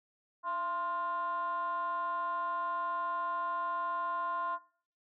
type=tone with frequency modulation; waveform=sine; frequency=1046.5 Hz; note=C6; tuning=in tune; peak=-31 dBFS; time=0.43-4.59 s; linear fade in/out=50 ms; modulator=368 Hz; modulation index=0.59; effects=noise-tail reverb RT60 0.5 s tail -20 dB re dry + tanh soft clip ceiling -27 dBFS